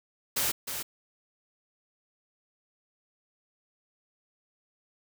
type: noise with echo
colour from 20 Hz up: white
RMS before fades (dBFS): -28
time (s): 0.36-0.52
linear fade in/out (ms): 10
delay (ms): 310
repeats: 1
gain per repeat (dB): -7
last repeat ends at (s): 0.83
effects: none